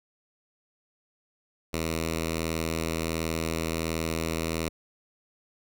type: tone with notch filter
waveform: 5% pulse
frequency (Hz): 81.4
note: E2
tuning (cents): -21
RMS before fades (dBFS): -30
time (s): 1.73-4.69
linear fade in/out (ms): 10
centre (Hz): 810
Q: 1.2
effects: none